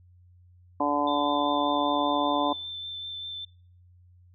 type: harmonic tone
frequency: 145.3 Hz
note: D3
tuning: 18 cents flat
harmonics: 2 / 3 / 4 / 5 / 6 / 7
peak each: -28 / -38 / -30 / -30 / -30 / -28 dBFS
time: 0.8-2.53 s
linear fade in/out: 5 ms
type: tone with vibrato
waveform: sine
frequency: 3547 Hz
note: A7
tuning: 13 cents sharp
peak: -34 dBFS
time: 1.07-3.45 s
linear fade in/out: 5 ms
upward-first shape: sine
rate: 5.1 Hz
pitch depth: 10 cents each way
effects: noise-tail reverb RT60 0.5 s tail -25 dB re dry + added 89 Hz sine -53 dBFS peak until 4.34 s